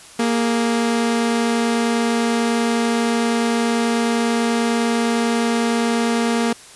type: tone pair together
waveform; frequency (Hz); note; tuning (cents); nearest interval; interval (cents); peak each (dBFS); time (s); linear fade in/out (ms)
sawtooth; 233.1 / 415.3; A#3 / G#4; 0 / 0; minor seventh; 1000; -13 / -22; 0.19-6.53; 5
effects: white hiss -42 dBFS RMS until 6.75 s + resampled to 24000 Hz